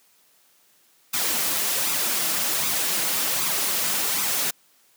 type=noise with flanger; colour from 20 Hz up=white; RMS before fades=-24 dBFS; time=1.13-4.51 s; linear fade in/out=10 ms; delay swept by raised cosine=0.81 to 6.21 ms; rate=1.3 Hz; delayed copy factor=+0.5; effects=white hiss -60 dBFS RMS until 4.96 s + high-pass 150 Hz 12 dB/octave